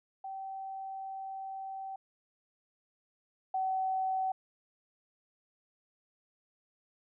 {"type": "tone pair in turn", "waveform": "sine", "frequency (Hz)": [772, 758.7], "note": ["G5", "F#5"], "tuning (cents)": [-27, 43], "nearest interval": "unison", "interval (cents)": 30, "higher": "first", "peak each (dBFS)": [-38, -29], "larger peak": "second", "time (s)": [[0.24, 1.96], [3.54, 4.32]], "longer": "first", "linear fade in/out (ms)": 5, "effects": []}